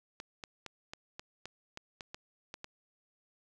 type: clicks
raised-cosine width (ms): 0.2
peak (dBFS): -25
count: 11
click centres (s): 0.201 / 0.438 / 0.663 / 0.935 / 1.195 / 1.456 / 1.774 / 2.008 / 2.145 / 2.541 / 2.644
effects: none